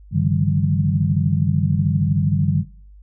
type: tone cluster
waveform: sine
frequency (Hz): 97.4 / 140 / 153 / 171.9 / 196.3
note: G2 / C#3 / D#3 / F3 / G3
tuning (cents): -11 / +18 / -29 / -27 / +3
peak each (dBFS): -21 / -22 / -19 / -26 / -24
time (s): 0.11-2.65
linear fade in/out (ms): 50
effects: noise-tail reverb RT60 0.5 s tail -21 dB re dry + added 50 Hz sine -41 dBFS peak until 3.02 s